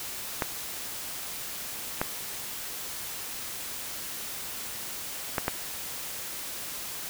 clicks, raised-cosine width 0.5 ms, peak -10 dBFS, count 4, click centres 0.422 / 2.015 / 5.382 / 5.481 s, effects white hiss -37 dBFS RMS until 7.09 s

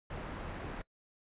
pink low-pass noise, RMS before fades -42 dBFS, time 0.1-0.82 s, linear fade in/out 5 ms, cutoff 1900 Hz, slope 12 dB/octave, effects noise-tail reverb RT60 0.1 s tail -22 dB re dry + resampled to 8000 Hz

